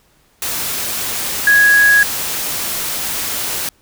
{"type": "tone in noise", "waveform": "sine", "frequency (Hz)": 1661.2, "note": "G#6", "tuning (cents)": 0, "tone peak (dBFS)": -7, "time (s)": [1.47, 2.03], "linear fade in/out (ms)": 2, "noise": "white", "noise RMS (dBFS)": -21, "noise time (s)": [0.42, 3.69], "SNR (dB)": 11, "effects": ["pink hiss -55 dBFS RMS until 3.81 s"]}